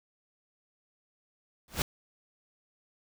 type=noise with exponential growth; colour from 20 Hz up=pink; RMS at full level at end=-24 dBFS; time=1.68-1.82 s; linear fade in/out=1 ms; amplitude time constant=30 ms; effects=none